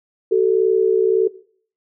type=tone pair together; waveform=sine; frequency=379.4 / 441 Hz; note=F#4 / A4; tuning=+43 / +4 cents; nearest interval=minor third; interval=261 cents; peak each=-15 / -15 dBFS; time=0.31-1.28 s; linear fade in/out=10 ms; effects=noise-tail reverb RT60 0.5 s tail -18 dB re dry